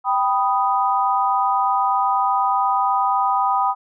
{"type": "chord", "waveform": "sine", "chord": "G augmented", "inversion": "none", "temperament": "equal", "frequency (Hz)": [784, 987.8, 1244.5], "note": ["G5", "B5", "D#6"], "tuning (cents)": [0, 0, 0], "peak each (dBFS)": [-20, -20, -21], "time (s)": [0.04, 3.75], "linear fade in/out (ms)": 50, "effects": []}